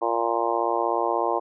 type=harmonic tone; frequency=116.4 Hz; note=A#2; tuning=2 cents flat; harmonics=3 / 4 / 5 / 6 / 7 / 8 / 9; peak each=-29 / -29 / -29 / -29 / -29 / -29 / -29 dBFS; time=0.01-1.4 s; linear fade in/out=20 ms; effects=none